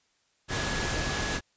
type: tone in noise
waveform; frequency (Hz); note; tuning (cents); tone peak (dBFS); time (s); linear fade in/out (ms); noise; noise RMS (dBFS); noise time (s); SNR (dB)
sine; 1686; G#6; +26; -36; 0.48-1.41; 50; pink; -30; 0.48-1.41; -9
effects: white hiss -70 dBFS RMS until 1.56 s + resampled to 16000 Hz